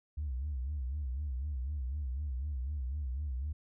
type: tone with vibrato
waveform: sine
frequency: 68.5 Hz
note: C#2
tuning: 20 cents flat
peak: -32 dBFS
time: 0.17-3.53 s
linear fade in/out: 10 ms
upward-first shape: sine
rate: 4 Hz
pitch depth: 180 cents each way
effects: tanh soft clip ceiling -30 dBFS